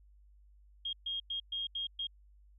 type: tone bursts at uneven times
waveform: sine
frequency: 3244 Hz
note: G#7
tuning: 41 cents flat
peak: -34 dBFS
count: 6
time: 0.85-0.93 / 1.06-1.2 / 1.3-1.4 / 1.52-1.67 / 1.75-1.87 / 1.99-2.07 s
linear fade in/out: 5 ms
effects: added 50 Hz sine -58 dBFS peak until 2.58 s